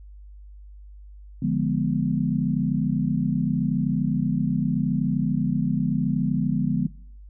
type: chord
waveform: sine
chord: D diminished seventh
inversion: none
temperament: equal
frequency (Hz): 146.83 / 174.61 / 207.7 / 246.9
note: D3 / F3 / Ab3 / Cb4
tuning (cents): 0 / 0 / 0 / 0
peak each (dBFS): -26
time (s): 1.42-6.87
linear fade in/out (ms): 5
effects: noise-tail reverb RT60 0.6 s tail -22 dB re dry + added 50 Hz sine -41 dBFS peak until 7.29 s